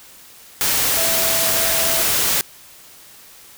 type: tone in noise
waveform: sine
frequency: 659.3 Hz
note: E5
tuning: in tune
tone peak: -26 dBFS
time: 0.97-2.02 s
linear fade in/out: 0 ms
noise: white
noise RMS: -18 dBFS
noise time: 0.61-2.41 s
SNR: -11 dB
effects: white hiss -44 dBFS RMS until 3.57 s